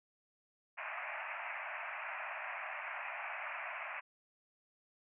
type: band-pass noise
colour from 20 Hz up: white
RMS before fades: -43 dBFS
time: 0.77-4.01 s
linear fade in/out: 20 ms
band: 600 to 2600 Hz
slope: 96 dB/octave
effects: none